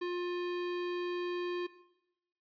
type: tone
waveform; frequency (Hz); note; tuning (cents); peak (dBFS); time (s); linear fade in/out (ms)
square; 353.9; F4; +23; -34; 0.01-1.67; 10
effects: noise-tail reverb RT60 0.9 s tail -17 dB re dry + resampled to 11025 Hz